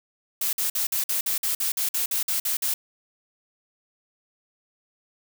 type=noise bursts; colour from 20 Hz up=blue; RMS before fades=-25 dBFS; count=14; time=0.41-2.74 s; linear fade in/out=5 ms; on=120 ms; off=50 ms; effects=none

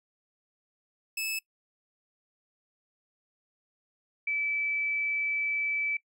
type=tone pair in turn; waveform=sawtooth / sine; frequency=2610 / 2309 Hz; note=E7 / D7; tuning=-18 / -30 cents; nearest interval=major second; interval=212 cents; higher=first; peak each=-27 dBFS; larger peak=neither; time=1.17-1.39 / 4.27-5.97 s; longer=second; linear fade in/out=5 ms; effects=noise-tail reverb RT60 0.1 s tail -21 dB re dry

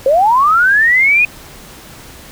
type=linear sweep; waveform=sine; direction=up; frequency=510 to 2501 Hz; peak=-7 dBFS; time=0.06-1.25 s; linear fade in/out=2 ms; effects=pink hiss -36 dBFS RMS until 2.31 s

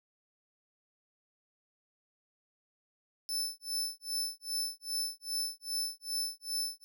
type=tone with tremolo; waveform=sawtooth; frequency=5274 Hz; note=E8; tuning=in tune; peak=-28 dBFS; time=3.29-6.84 s; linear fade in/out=0 ms; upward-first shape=sine; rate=2.5 Hz; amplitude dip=100%; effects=none

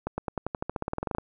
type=accelerating click train; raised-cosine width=1 ms; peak=-15 dBFS; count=18; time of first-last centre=0.07-1.184 s; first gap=110 ms; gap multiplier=0.93; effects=none

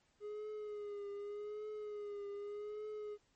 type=tone with vibrato; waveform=triangle; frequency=415.3 Hz; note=G#4; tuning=in tune; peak=-40 dBFS; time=0.2-3.18 s; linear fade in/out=50 ms; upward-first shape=triangle; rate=0.84 Hz; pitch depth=52 cents each way; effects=pink hiss -75 dBFS RMS until 3.35 s + MP3 32 kbps

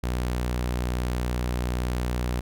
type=tone; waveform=sawtooth; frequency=61.2 Hz; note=B1; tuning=15 cents flat; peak=-21 dBFS; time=0.03-2.41 s; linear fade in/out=10 ms; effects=none

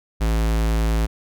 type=tone; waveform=square; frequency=55 Hz; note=A1; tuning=in tune; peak=-18 dBFS; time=0.2-1.07 s; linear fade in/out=20 ms; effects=none

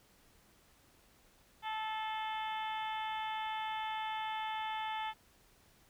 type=harmonic tone with a mistuned harmonic; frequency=436.7 Hz; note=A4; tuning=13 cents flat; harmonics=2 / 3 / 4 / 5 / 6 / 7 / 8; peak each=-37 / -47 / -47 / -48 / -51 / -49 / -50 dBFS; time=1.62-5.14 s; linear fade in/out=50 ms; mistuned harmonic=5; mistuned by=-24 cents; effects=pink hiss -66 dBFS RMS until 5.89 s

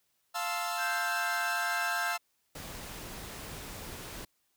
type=chord; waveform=sawtooth; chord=F major seventh; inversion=none; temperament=equal; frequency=698.5 / 880 / 1046.5 / 1318.5 Hz; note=F5 / A5 / C6 / E6; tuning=0 / 0 / 0 / 0 cents; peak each=-32 / -35 / -37 / -32 dBFS; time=0.34-2.18 s; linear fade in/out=20 ms
type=tone with pitch glide; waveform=sine; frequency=1574 to 1590.5 Hz; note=G6 to G6; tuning=+7 to +25 cents; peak=-32 dBFS; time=0.77-2.15 s; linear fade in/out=50 ms; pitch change=+18 cents; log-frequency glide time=1.44-1.83 s
type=noise; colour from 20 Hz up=pink; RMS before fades=-43 dBFS; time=2.55-4.25 s; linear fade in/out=5 ms
effects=white hiss -75 dBFS RMS until 4.56 s

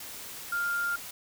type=tone in noise; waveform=sine; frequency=1400 Hz; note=F6; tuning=4 cents sharp; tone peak=-27 dBFS; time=0.52-0.96 s; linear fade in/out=5 ms; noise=white; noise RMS=-42 dBFS; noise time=0-1.11 s; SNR=+12 dB; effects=none

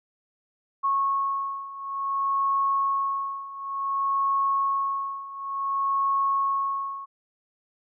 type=beating tone pair; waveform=sine; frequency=1098 / 1098.56 Hz; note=C#6 / C#6; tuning=-17 / -16 cents; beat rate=0.56 Hz; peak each=-28 / -25 dBFS; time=0.83-7.06 s; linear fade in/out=20 ms; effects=none

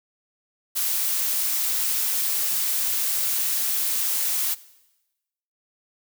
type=noise; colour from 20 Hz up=blue; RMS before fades=-24 dBFS; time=0.75-4.55 s; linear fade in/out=20 ms; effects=noise-tail reverb RT60 1.0 s tail -19 dB re dry

